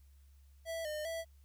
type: tone with pitch steps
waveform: square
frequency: 658 / 607 / 658 Hz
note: E5 / D#5 / E5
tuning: -3 / -43 / -3 cents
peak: -38 dBFS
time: 0.65-1.25 s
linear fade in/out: 50 ms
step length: 200 ms
effects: added 69 Hz sine -58 dBFS peak until 1.44 s + white hiss -75 dBFS RMS until 1.44 s